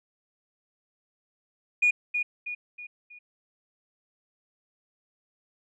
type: tone with echo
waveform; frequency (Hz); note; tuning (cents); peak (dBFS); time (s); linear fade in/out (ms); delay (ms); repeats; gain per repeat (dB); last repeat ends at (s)
sine; 2448; D#7; -29; -17; 1.82-1.91; 10; 320; 4; -7; 3.19
effects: tanh soft clip ceiling -14 dBFS